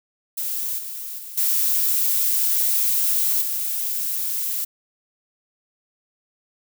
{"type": "noise with level steps", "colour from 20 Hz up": "violet", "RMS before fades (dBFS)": [-26, -32, -36, -20, -25], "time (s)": [0.37, 4.65], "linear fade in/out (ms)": 10, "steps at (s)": [0.78, 1.18, 1.37, 3.41], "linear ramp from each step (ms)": 10, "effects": []}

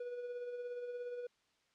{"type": "tone with tremolo", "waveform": "triangle", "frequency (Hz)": 487.6, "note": "B4", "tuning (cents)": -22, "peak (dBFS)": -37, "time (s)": [0, 1.27], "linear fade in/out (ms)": 5, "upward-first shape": "sine", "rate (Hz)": 17, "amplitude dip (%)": 40, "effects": ["white hiss -75 dBFS RMS until 1.74 s", "low-pass 5000 Hz 12 dB/octave"]}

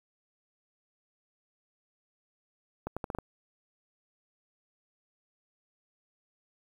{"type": "accelerating click train", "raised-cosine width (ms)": 1, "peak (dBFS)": -20, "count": 6, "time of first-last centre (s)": [2.87, 3.186], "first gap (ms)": 96, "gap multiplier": 0.79, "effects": ["9-bit"]}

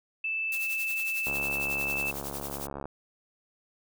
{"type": "tone", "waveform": "sine", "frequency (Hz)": 2637, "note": "E7", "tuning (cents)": 0, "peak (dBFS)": -28, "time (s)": [0.24, 2.11], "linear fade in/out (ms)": 5}
{"type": "noise with tremolo", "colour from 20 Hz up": "blue", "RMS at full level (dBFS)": -36, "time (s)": [0.52, 2.67], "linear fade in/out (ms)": 2, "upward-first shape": "triangle", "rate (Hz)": 11, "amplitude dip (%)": 80}
{"type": "click train", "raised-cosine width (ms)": 1, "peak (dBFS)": -23, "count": 112, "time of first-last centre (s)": [1.27, 2.856], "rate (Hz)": 70}
{"effects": []}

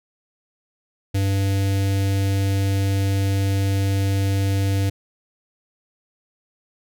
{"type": "tone with notch filter", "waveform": "square", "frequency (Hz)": 98, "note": "G2", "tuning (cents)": 0, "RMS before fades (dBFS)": -20, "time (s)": [1.14, 4.9], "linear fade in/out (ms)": 10, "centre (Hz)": 1100, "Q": 0.94, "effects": []}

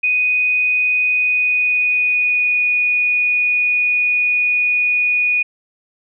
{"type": "tone with pitch glide", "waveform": "sine", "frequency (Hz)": [2489, 2465], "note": ["D#7", "D#7"], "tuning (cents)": [0, -17], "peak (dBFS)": -13, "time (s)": [0.03, 5.43], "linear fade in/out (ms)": 10, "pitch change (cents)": -17, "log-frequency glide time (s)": [1.13, 2.67], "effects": []}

